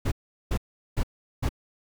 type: noise bursts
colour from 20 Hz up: brown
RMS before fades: -24 dBFS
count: 4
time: 0.05-1.492 s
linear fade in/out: 10 ms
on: 68 ms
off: 390 ms
effects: none